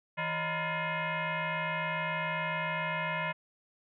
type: tone with frequency modulation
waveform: sine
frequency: 554.4 Hz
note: C#5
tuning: in tune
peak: -30 dBFS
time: 0.17-3.33 s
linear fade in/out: 20 ms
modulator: 392 Hz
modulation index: 5.1
effects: none